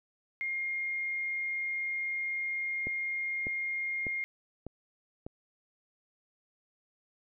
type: tone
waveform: sine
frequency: 2128 Hz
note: C7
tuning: 29 cents sharp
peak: -31 dBFS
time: 0.41-4.24 s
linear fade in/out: 0 ms
type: click train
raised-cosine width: 2 ms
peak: -26 dBFS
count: 5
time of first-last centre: 2.87-5.265 s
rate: 1.67 Hz
effects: none